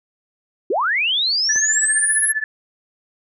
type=linear sweep; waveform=sine; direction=up; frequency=309.7 to 11175 Hz; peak=-16 dBFS; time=0.7-2.32 s; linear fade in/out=5 ms
type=tone with tremolo; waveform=sine; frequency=1739 Hz; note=A6; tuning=21 cents flat; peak=-15 dBFS; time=1.49-2.44 s; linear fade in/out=2 ms; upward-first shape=triangle; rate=15 Hz; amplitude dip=100%
type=click; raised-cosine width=1 ms; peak=-21 dBFS; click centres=1.56 s
effects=none